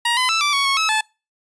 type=tone with pitch steps; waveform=15% pulse; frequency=945 / 1014 / 1322 / 1168 / 1115 / 1099 / 1296 / 869 Hz; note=A#5 / B5 / E6 / D6 / C#6 / C#6 / E6 / A5; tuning=+23 / +45 / +5 / -10 / +10 / -15 / -30 / -22 cents; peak=-10 dBFS; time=0.05-1.01 s; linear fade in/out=5 ms; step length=120 ms; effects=noise-tail reverb RT60 0.3 s tail -25 dB re dry + resampled to 22050 Hz